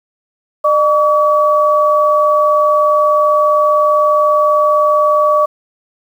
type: tone pair together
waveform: sine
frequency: 604 / 1139.1 Hz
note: D5 / C#6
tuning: +48 / +47 cents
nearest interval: major seventh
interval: 1099 cents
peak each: -11 dBFS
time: 0.64-5.46 s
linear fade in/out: 10 ms
effects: 7-bit